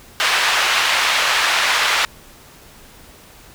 white band-pass noise, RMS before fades -17 dBFS, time 0.2-2.05 s, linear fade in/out 0 ms, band 900 to 2900 Hz, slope 12 dB/octave, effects pink hiss -44 dBFS RMS until 3.54 s

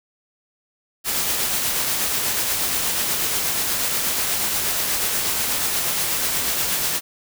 white noise with tremolo, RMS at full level -21 dBFS, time 1.04-7.01 s, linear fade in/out 50 ms, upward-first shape triangle, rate 8.3 Hz, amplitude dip 30%, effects none

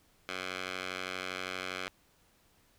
10% pulse tone with band-pass filter, 92.5 Hz, F#2, in tune, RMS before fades -39 dBFS, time 0.29-1.88 s, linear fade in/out 0 ms, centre 2400 Hz, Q 1, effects pink hiss -67 dBFS RMS until 2.78 s

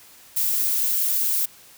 violet noise, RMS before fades -22 dBFS, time 0.36-1.46 s, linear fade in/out 10 ms, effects white hiss -49 dBFS RMS until 1.77 s

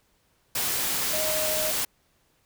sine tone in noise, 622.3 Hz, D#5, in tune, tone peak -29 dBFS, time 1.13-1.71 s, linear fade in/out 5 ms, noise white, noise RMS -27 dBFS, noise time 0.55-1.85 s, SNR -5 dB, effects pink hiss -67 dBFS RMS until 2.45 s

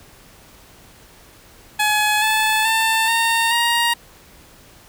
15% pulse tone with pitch steps, 846 / 868.8 / 892.2 / 916.2 / 940.9 Hz, G#5 / A5 / A5 / A#5 / A#5, +32 / -22 / +24 / -30 / +16 cents, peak -9 dBFS, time 1.79-3.94 s, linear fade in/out 10 ms, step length 430 ms, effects pink hiss -47 dBFS RMS until 4.88 s

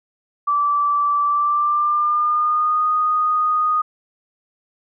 sine tone with pitch glide, 1162 to 1238.2 Hz, D6 to D#6, -19 to -9 cents, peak -15 dBFS, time 0.47-3.82 s, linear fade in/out 10 ms, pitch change +110 cents, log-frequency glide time 1.24-2.86 s, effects none

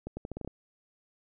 accelerating click train, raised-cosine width 2 ms, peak -24 dBFS, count 8, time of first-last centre 0.07-0.476 s, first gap 100 ms, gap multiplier 0.81, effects none

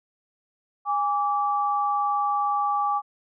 sine tone pair together, 819.5 / 1159 Hz, G#5 / D6, -23 / -23 cents, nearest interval tritone, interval 600 cents, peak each -24 dBFS, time 0.85-3.02 s, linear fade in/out 50 ms, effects none

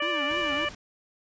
harmonic tone, 587.3 Hz, D5, in tune, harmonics 1 / 2 / 3 / 4 / 5, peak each -32 / -32 / -32 / -32 / -32 dBFS, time 0-0.69 s, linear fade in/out 5 ms
square tone with vibrato, 312.2 Hz, D#4, 6 cents sharp, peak -34 dBFS, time 0.02-0.65 s, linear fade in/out 2 ms, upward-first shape triangle, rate 3.4 Hz, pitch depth 250 cents each way
pink noise, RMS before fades -44 dBFS, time 0.3-0.75 s, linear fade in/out 5 ms
effects resampled to 16000 Hz

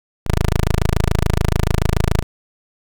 10% pulse tone, 26.97 Hz, A0, 34 cents flat, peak -6 dBFS, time 0.26-2.23 s, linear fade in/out 10 ms, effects none

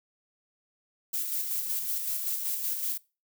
violet noise with tremolo, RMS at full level -30 dBFS, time 1.13-2.98 s, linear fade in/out 10 ms, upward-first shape square, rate 5.3 Hz, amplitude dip 35%, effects noise-tail reverb RT60 0.3 s tail -22 dB re dry

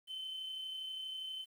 triangle tone with amplitude modulation, 3066 Hz, G7, 39 cents flat, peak -36 dBFS, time 0.07-1.46 s, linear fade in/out 50 ms, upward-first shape sine, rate 32.4 Hz, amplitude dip 40%, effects tanh soft clip ceiling -36 dBFS + 11-bit

